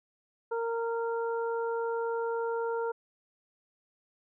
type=harmonic tone; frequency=461.8 Hz; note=A#4; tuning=16 cents flat; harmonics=1 / 2 / 3; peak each=-30 / -36 / -40 dBFS; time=0.51-2.92 s; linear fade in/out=10 ms; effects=none